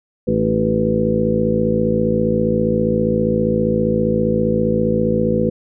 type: harmonic tone with a mistuned harmonic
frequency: 55 Hz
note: A1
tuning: in tune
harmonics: 1 / 2 / 3 / 4 / 5 / 6 / 7 / 8 / 9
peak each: -30 / -26 / -22 / -19 / -30 / -26 / -23 / -30 / -19 dBFS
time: 0.27-5.5 s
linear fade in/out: 10 ms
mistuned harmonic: 6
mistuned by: -55 cents
effects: none